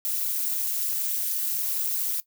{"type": "noise with amplitude modulation", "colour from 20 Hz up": "violet", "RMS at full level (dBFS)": -23, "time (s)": [0.05, 2.2], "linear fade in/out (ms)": 0, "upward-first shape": "sine", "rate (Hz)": 224, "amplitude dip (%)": 100, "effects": ["noise-tail reverb RT60 0.1 s tail -18 dB re dry"]}